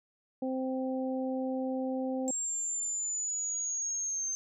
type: harmonic tone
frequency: 260.5 Hz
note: C4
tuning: 7 cents flat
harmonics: 1 / 2 / 3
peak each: -32 / -35 / -42 dBFS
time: 0.42-2.31 s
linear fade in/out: 5 ms
type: linear sweep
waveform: sine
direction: down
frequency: 7510 to 6272 Hz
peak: -31 dBFS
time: 2.28-4.35 s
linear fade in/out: 0 ms
effects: none